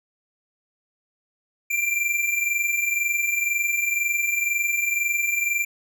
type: tone pair together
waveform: square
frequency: 2349 / 2371 Hz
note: D7 / D7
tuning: 0 / +16 cents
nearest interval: unison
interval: 16 cents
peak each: -28 / -23 dBFS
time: 1.7-5.65 s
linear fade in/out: 10 ms
effects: none